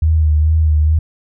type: tone with vibrato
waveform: sine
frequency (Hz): 77.78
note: D#2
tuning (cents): 0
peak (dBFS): -9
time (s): 0.02-0.99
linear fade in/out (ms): 5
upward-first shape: sine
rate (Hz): 2.3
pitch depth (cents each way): 42
effects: none